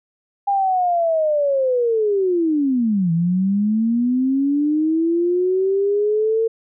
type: linear two-way sweep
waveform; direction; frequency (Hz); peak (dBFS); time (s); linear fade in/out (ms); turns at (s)
sine; down then up; 809 to 163.2 to 454.9; -15; 0.47-6.48; 10; 3.12
effects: none